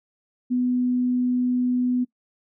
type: tone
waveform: sine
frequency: 248.8 Hz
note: B3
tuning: 13 cents sharp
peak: -19 dBFS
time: 0.5-2.05 s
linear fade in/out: 20 ms
effects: noise-tail reverb RT60 0.1 s tail -21 dB re dry